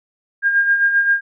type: tone with tremolo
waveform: sine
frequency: 1613 Hz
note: G6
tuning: 49 cents sharp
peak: -10 dBFS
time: 0.42-1.21 s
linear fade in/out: 50 ms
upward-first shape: sine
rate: 7.6 Hz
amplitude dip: 55%
effects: none